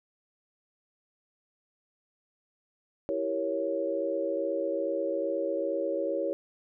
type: chord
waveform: sine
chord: E diminished seventh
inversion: none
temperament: equal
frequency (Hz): 329.6 / 392 / 466.2 / 554.4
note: E4 / G4 / Bb4 / Db5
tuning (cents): 0 / 0 / 0 / 0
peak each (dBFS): -34 / -35 / -35 / -30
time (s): 3.09-6.33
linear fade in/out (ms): 0
effects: none